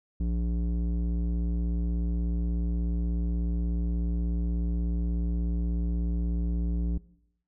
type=tone with low-pass filter; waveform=square; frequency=58.27 Hz; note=A#1; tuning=in tune; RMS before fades=-28 dBFS; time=0.2-6.98 s; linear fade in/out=5 ms; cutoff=240 Hz; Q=1.6; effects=noise-tail reverb RT60 0.8 s tail -21 dB re dry